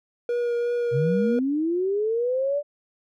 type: tone with vibrato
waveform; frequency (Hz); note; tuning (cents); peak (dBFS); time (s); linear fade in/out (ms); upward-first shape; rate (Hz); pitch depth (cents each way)
triangle; 478; A#4; +43; -20; 0.29-1.39; 2; triangle; 2.8; 15
type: linear sweep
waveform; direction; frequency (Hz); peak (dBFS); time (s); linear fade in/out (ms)
sine; up; 122 to 590; -21; 0.91-2.63; 50
effects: none